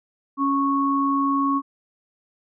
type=tone pair together; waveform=sine; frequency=277.2 / 1104.6 Hz; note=C#4 / C#6; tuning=0 / -6 cents; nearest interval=2 octaves; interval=2394 cents; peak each=-21 dBFS; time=0.37-1.62 s; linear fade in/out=50 ms; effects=none